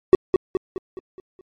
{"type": "tone with echo", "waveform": "triangle", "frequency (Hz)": 375.3, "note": "F#4", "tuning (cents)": 25, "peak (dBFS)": -4, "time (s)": [0.13, 0.15], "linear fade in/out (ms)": 0, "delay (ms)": 210, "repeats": 6, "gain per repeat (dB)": -6, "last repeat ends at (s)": 1.41, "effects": ["MP3 48 kbps"]}